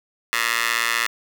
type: tone with high-pass filter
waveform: 15% pulse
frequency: 116.1 Hz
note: A#2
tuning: 7 cents flat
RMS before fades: -22 dBFS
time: 0.33-1.07 s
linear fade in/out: 0 ms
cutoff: 1700 Hz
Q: 1.9
effects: none